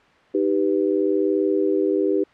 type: chord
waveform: sine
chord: Eb augmented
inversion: none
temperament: equal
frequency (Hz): 311.1 / 392 / 493.9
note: Eb4 / G4 / B4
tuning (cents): 0 / 0 / 0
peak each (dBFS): -22 / -20 / -25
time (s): 0.34-2.24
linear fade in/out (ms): 10
effects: white hiss -53 dBFS RMS until 2.33 s + low-pass 2000 Hz 12 dB/octave